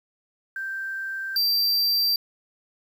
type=tone pair in turn; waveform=sine / square; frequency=1568 / 4699 Hz; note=G6 / D8; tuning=0 / 0 cents; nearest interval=octave + perfect fifth; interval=1900 cents; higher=second; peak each=-28 / -20 dBFS; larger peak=second; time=0.56-1.36 / 1.36-2.16 s; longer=neither; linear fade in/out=2 ms; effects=9-bit